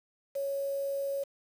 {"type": "tone with quantisation", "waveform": "sine", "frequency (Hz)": 554.4, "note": "C#5", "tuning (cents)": 0, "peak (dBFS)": -30, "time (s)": [0.35, 1.24], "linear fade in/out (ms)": 10, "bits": 8, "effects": []}